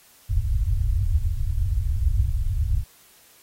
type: low-pass noise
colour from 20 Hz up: white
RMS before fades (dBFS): -22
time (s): 0.29-2.84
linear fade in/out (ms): 20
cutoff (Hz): 100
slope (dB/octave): 48
effects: white hiss -54 dBFS RMS until 3.42 s + AAC 48 kbps